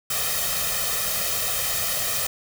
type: noise with comb filter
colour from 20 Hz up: white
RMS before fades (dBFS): -25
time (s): 0.1-2.27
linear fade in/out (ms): 5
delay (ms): 1.6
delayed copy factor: +1
effects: none